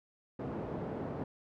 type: band-pass noise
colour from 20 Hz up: pink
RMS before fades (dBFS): -39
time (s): 0.39-1.24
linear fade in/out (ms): 5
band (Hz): 140 to 640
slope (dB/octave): 12
effects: none